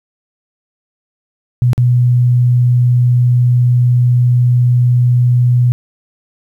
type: tone with dropouts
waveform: sine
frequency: 123 Hz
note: B2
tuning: 7 cents flat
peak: -7 dBFS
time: 1.62-5.72 s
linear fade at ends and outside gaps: 0 ms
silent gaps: 1.732-1.779 s
effects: 8-bit

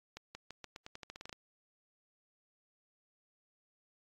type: accelerating click train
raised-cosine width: 0.2 ms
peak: -28 dBFS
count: 14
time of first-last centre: 0.17-1.328 s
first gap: 180 ms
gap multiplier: 0.87
effects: AAC 32 kbps

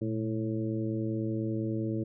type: harmonic tone with a mistuned harmonic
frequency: 110 Hz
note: A2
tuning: in tune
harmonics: 1 / 2 / 3 / 4 / 5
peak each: -33 / -35 / -33 / -41 / -42 dBFS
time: 0.01-2.04 s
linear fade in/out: 10 ms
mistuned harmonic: 1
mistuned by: +88 cents
effects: none

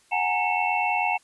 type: tone cluster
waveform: sine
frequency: 733 / 822 / 909 / 2197 / 2676 Hz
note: F#5 / G#5 / A#5 / C#7 / E7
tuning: -16 / -18 / -44 / -16 / +25 cents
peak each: -27 / -27 / -29 / -31 / -27 dBFS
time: 0.11-1.18 s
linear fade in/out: 20 ms
effects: white hiss -60 dBFS RMS until 1.23 s + resampled to 24000 Hz

